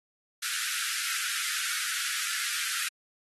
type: high-pass noise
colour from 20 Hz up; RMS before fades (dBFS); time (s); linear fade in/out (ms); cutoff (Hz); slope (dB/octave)
pink; -32; 0.42-2.89; 10; 1300; 96
effects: AAC 32 kbps